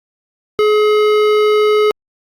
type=tone with hard clipping; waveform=sine; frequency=423.7 Hz; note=G#4; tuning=35 cents sharp; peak=-11 dBFS; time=0.59-1.91 s; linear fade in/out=0 ms; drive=15 dB; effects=Opus 48 kbps